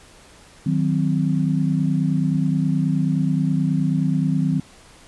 sine chord, C diminished, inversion first, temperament equal with one note detuned, 155.56 / 185 / 259.2 Hz, Eb3 / Gb3 / C4, 0 / 0 / -16 cents, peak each -20 / -22 / -23 dBFS, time 0.66-4.6 s, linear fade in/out 5 ms, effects pink hiss -48 dBFS RMS until 5.07 s + resampled to 24000 Hz

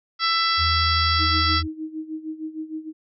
harmonic tone, 665 Hz, E5, 15 cents sharp, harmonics 2 / 3 / 4 / 5 / 6 / 7 / 8, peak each -22 / -27 / -35 / -28 / -30 / -25 / -29 dBFS, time 0.19-1.63 s, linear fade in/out 50 ms
sine tone with vibrato, 82.41 Hz, E2, in tune, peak -23 dBFS, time 0.57-1.68 s, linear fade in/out 50 ms, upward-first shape sine, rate 13 Hz, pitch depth 13 cents each way
sine tone with tremolo, 314.2 Hz, D#4, 17 cents sharp, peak -26 dBFS, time 1.18-2.93 s, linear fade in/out 50 ms, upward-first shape sine, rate 6.5 Hz, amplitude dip 80%
effects none

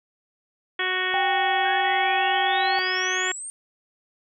harmonic tone, 370 Hz, F#4, in tune, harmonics 1 / 2 / 3 / 4 / 5 / 6 / 7 / 8 / 9, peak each -32 / -35 / -33 / -31 / -26 / -32 / -35 / -37 / -31 dBFS, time 0.79-3.32 s, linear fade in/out 5 ms
sine tone with vibrato, 784 Hz, G5, in tune, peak -22 dBFS, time 1.14-2.79 s, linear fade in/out 0 ms, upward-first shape triangle, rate 1.8 Hz, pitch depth 11 cents each way
sine exponential sweep, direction up, 1568 to 8870 Hz, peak -32 dBFS, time 1.65-3.5 s, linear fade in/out 0 ms
effects none

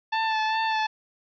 sawtooth tone with vibrato, 880 Hz, A5, in tune, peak -19 dBFS, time 0.12-0.87 s, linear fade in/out 10 ms, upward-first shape sine, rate 2.5 Hz, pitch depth 22 cents each way, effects resampled to 11025 Hz + 10-bit

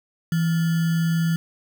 sine tone with sample-and-hold, 165.3 Hz, E3, 5 cents sharp, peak -18 dBFS, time 0.32-1.36 s, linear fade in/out 2 ms, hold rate 1575 Hz, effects none

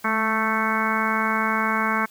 harmonic tone with a mistuned harmonic, 220.5 Hz, A3, 4 cents sharp, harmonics 1 / 2 / 3 / 4 / 5 / 6 / 7 / 8 / 9 / 10, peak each -27 / -34 / -34 / -29 / -26 / -28 / -27 / -34 / -36 / -29 dBFS, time 0.04-2.06 s, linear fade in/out 10 ms, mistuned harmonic 1, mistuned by -29 cents, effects white hiss -51 dBFS RMS until 2.1 s + high-pass 60 Hz 12 dB/octave

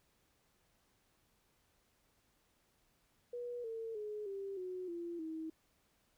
sine tone with pitch steps, 484.2 / 451.8 / 421.5 / 393.3 / 367 / 342.4 / 319.5 Hz, B4 / A4 / G#4 / G4 / F#4 / F4 / D#4, -34 / +46 / +26 / +6 / -14 / -34 / +46 cents, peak -40 dBFS, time 3.33-5.5 s, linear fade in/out 5 ms, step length 310 ms, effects pink hiss -75 dBFS RMS until 6.17 s

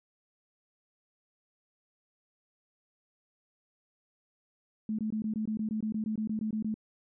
sine tone bursts, 216.8 Hz, A3, 25 cents flat, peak -29 dBFS, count 16, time 4.89-6.742 s, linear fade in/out 2 ms, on 97 ms, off 20 ms, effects none

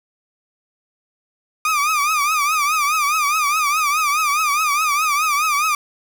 30% pulse tone with vibrato, 1207 Hz, D6, 47 cents sharp, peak -13 dBFS, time 1.65-5.75 s, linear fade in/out 2 ms, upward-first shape triangle, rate 4.8 Hz, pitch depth 130 cents each way, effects 7-bit

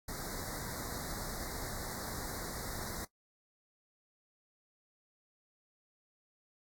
pink band-stop noise, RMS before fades -41 dBFS, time 0.08-3.05 s, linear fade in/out 5 ms, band 2100 to 3800 Hz, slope 96 dB/octave, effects noise-tail reverb RT60 0.1 s tail -19 dB re dry + AAC 64 kbps

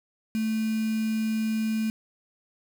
sine tone with quantisation, 220 Hz, A3, in tune, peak -24 dBFS, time 0.35-1.9 s, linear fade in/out 0 ms, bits 6, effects none

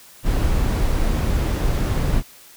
brown noise, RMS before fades -19 dBFS, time 0.23-2.23 s, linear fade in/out 50 ms, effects white hiss -46 dBFS RMS until 2.56 s

